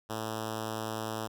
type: tone with notch filter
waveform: 5% pulse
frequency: 110 Hz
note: A2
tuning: in tune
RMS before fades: -36 dBFS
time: 0.09-1.28 s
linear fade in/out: 20 ms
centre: 2100 Hz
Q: 1.7
effects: none